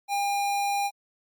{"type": "tone", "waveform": "square", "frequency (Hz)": 805, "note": "G5", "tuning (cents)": 46, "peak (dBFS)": -25, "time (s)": [0.08, 0.91], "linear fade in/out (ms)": 50, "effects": ["Opus 48 kbps"]}